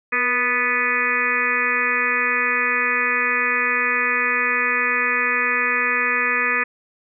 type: harmonic tone with a mistuned harmonic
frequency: 247.3 Hz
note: B3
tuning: 3 cents sharp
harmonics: 1 / 2 / 4 / 5 / 6 / 7 / 8 / 9 / 10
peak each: -34 / -30 / -33 / -25 / -33 / -23 / -23 / -28 / -24 dBFS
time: 0.12-6.64 s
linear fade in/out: 10 ms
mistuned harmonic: 2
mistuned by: -42 cents
effects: none